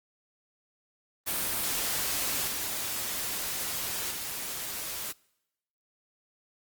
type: noise with level steps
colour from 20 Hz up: white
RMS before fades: -30 / -33 / -36 dBFS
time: 1.26-5.13 s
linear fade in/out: 20 ms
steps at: 2.47 / 4.11 s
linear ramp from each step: 2 ms
effects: noise-tail reverb RT60 0.9 s tail -25 dB re dry + Opus 32 kbps